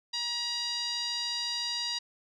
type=tone with low-pass filter; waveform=5% pulse; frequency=953 Hz; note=A#5; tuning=38 cents sharp; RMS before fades=-33 dBFS; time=0.13-1.99 s; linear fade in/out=10 ms; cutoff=4500 Hz; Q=5.2; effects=none